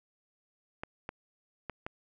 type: clicks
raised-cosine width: 0.5 ms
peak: -22 dBFS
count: 4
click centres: 0.835 / 1.091 / 1.697 / 1.865 s
effects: none